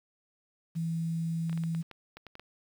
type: tone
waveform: sine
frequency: 164.81 Hz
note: E3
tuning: in tune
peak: -29 dBFS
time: 0.75-1.83 s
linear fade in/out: 20 ms
type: clicks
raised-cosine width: 0.3 ms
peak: -30 dBFS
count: 10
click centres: 1.496 / 1.529 / 1.576 / 1.637 / 1.749 / 1.913 / 2.17 / 2.267 / 2.354 / 2.396 s
effects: 9-bit